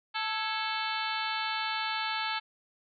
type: harmonic tone with a mistuned harmonic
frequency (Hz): 440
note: A4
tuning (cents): 0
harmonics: 2 / 3 / 4 / 5 / 6 / 7 / 8 / 9 / 10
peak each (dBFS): -35 / -37 / -38 / -39 / -40 / -40 / -41 / -42 / -42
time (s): 0.14-2.4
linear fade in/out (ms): 20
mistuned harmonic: 4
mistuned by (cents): -95
effects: none